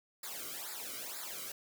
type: noise with flanger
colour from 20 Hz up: white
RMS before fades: -43 dBFS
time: 0.23-1.52 s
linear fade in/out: 5 ms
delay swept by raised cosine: 0.33 to 1.17 ms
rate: 2.1 Hz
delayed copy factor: -0.95
effects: none